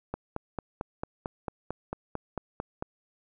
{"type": "click train", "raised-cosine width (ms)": 1, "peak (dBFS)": -18, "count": 13, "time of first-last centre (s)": [0.14, 2.825], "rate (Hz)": 4.47, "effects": []}